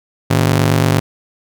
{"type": "ring-modulated tone", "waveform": "sawtooth", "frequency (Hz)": 130.81, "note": "C3", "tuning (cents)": 0, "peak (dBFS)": -4, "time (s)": [0.3, 1], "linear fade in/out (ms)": 10, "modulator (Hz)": 24.4, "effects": []}